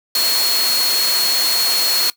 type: tone in noise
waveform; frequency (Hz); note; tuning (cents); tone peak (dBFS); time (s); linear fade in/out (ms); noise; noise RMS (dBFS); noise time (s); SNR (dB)
sine; 4316; C#8; -47; -16; 0.15-2.1; 2; white; -20; 0.15-2.1; +1
effects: noise-tail reverb RT60 0.1 s tail -18 dB re dry + high-pass 300 Hz 12 dB/octave